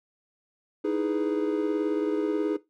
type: chord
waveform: triangle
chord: E major seventh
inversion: third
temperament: equal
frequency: 311.1 / 329.6 / 415.3 / 493.9 Hz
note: D#4 / E4 / G#4 / B4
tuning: 0 / 0 / 0 / 0 cents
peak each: -26 / -32 / -26 / -32 dBFS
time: 0.84-2.57 s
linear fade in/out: 10 ms
effects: noise-tail reverb RT60 0.2 s tail -18 dB re dry